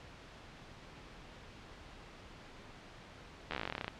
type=slowing click train; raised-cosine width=0.3 ms; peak=-20 dBFS; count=18; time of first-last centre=3.51-3.88 s; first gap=12 ms; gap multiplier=1.07; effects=pink hiss -53 dBFS RMS until 3.99 s + low-pass 4000 Hz 12 dB/octave